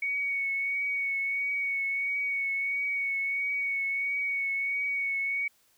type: tone with vibrato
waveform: sine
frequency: 2230 Hz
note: C#7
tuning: 10 cents sharp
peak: -27 dBFS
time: 0.02-5.48 s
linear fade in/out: 5 ms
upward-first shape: triangle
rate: 1.5 Hz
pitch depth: 26 cents each way
effects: white hiss -66 dBFS RMS until 5.77 s